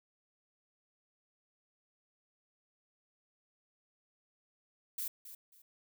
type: noise with echo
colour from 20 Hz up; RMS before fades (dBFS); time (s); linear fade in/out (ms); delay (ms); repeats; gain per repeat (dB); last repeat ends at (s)
violet; -38; 4.98-5.08; 5; 270; 2; -12; 5.62
effects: none